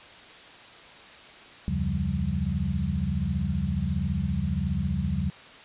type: tone cluster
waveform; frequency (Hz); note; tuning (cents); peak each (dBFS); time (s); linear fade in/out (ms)
sine; 73 / 87.8 / 138.6 / 175.4 / 196.8; D2 / F2 / C#3 / F3 / G3; -10 / +10 / 0 / +8 / +7; -31; 1.68-5.3; 0
effects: white hiss -47 dBFS RMS until 5.64 s + resampled to 8000 Hz